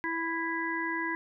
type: harmonic tone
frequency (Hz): 330.2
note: E4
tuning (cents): +3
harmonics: 1 / 3 / 5 / 6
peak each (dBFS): -35 / -35 / -35 / -35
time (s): 0.04-1.15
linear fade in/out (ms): 0
effects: none